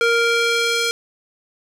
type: tone with band-pass filter sweep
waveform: square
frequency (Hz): 466.2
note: A#4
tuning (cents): 0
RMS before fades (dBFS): -18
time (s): 0.01-0.91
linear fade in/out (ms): 0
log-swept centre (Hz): 1700 to 4300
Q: 0.75
effects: none

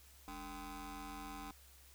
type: ring-modulated tone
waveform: 20% pulse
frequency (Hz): 246.9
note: B3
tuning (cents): 0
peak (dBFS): -38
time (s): 0.28-1.51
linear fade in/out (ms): 0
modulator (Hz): 537
effects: added 67 Hz sine -62 dBFS peak until 1.94 s + white hiss -63 dBFS RMS until 1.94 s

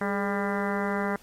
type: harmonic tone with a mistuned harmonic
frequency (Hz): 199.6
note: G3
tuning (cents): +32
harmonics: 1 / 2 / 3 / 4 / 5 / 6 / 7 / 8 / 9 / 10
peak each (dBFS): -29 / -32 / -34 / -35 / -36 / -37 / -37 / -38 / -39 / -39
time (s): 0.01-1.16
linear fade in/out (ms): 2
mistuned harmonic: 2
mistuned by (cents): +59
effects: pink hiss -54 dBFS RMS until 1.22 s + MP3 64 kbps

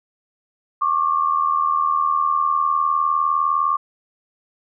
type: tone pair together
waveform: sine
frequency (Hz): 1094.9 / 1174.7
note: C#6 / D6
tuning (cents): -22 / 0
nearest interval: minor second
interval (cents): 122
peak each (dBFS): -19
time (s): 0.81-3.77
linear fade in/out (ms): 10
effects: none

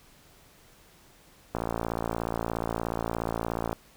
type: click train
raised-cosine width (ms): 1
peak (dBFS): -15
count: 125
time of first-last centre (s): 1.55-3.729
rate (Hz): 56.9
effects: pink hiss -57 dBFS RMS until 3.96 s

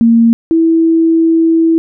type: tone pair in turn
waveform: sine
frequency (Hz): 230.6 / 327.5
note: A#3 / E4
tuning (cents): -19 / -11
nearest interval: tritone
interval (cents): 608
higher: second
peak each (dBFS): -4 / -6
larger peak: first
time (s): 0.01-0.33 / 0.51-1.78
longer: second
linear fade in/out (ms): 0
effects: none

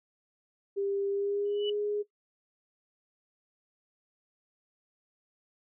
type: tone with pitch glide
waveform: sine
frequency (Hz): 397.7 to 414.8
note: G4 to G#4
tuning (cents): +25 to -2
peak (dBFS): -28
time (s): 0.76-2.03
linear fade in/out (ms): 20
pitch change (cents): +73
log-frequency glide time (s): 1.09-1.7
type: tone with exponential growth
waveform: sine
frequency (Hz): 2960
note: F#7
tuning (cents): 0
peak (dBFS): -31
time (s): 1.45-1.7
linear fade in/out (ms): 5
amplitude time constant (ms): 54
effects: noise-tail reverb RT60 0.1 s tail -17 dB re dry

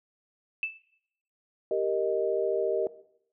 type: tone with exponential decay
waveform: sine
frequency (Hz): 2637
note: E7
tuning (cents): 0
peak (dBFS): -23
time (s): 0.63-0.77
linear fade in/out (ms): 1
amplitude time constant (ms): 30
type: chord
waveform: sine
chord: Eb major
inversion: first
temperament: equal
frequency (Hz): 392 / 466.2 / 622.3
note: G4 / Bb4 / Eb5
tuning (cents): 0 / 0 / 0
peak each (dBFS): -29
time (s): 1.71-2.87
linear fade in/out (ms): 2
effects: noise-tail reverb RT60 0.7 s tail -17 dB re dry

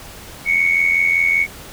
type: tone with amplitude modulation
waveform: sine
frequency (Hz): 2217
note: C#7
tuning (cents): 0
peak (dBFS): -9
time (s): 0.45-1.47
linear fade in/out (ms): 50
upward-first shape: sine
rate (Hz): 85.2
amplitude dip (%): 70
effects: tanh soft clip ceiling -5 dBFS + pink hiss -37 dBFS RMS until 1.72 s

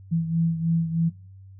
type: beating tone pair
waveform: sine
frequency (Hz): 164.81 / 168.01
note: E3 / E3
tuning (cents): 0 / +33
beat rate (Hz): 3.2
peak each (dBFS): -22 / -28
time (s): 0.11-1.1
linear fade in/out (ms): 20
effects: noise-tail reverb RT60 0.4 s tail -19 dB re dry + added 96 Hz sine -43 dBFS peak until 1.59 s

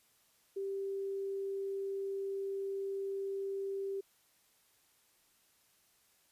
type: tone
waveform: sine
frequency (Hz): 391.9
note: G4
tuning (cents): 0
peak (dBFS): -35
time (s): 0.56-4.01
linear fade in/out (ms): 10
effects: white hiss -70 dBFS RMS until 6.31 s + resampled to 32000 Hz

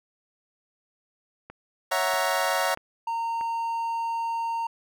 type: click train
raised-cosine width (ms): 0.5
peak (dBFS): -26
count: 4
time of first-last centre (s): 1.5-3.411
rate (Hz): 1.57
type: chord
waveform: 25% pulse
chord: F# dominant seventh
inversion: second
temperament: equal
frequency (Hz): 554.4 / 659.3 / 740 / 932.3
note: C#5 / E5 / F#5 / A#5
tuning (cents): 0 / 0 / 0 / 0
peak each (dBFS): -25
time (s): 1.91-2.75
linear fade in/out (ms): 10
type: tone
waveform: triangle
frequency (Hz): 920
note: A#5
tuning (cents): -23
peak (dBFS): -24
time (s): 3.07-4.67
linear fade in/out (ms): 5
effects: none

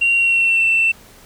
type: tone with pitch glide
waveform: sine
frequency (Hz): 2757 to 2682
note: F7 to E7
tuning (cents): -23 to +29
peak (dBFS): -11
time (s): 0.01-0.92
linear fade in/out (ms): 10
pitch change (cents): -48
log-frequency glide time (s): 0.14-0.66
effects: tanh soft clip ceiling -8 dBFS + pink hiss -45 dBFS RMS until 1.25 s

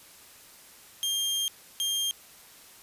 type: tone bursts at uneven times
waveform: sawtooth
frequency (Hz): 3202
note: G7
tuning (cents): +36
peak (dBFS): -23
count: 2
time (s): 1.03-1.48 / 1.8-2.11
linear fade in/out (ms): 0
effects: white hiss -52 dBFS RMS until 2.82 s + resampled to 32000 Hz

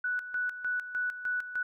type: tone with tremolo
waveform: sine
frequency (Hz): 1480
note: F#6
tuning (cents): 0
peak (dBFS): -28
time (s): 0.04-1.63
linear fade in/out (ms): 5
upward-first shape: square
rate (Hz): 3.3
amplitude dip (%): 70
effects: none

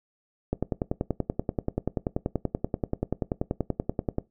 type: click train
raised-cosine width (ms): 2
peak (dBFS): -12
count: 39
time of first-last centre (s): 0.53-4.184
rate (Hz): 10.4
effects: noise-tail reverb RT60 0.2 s tail -20 dB re dry

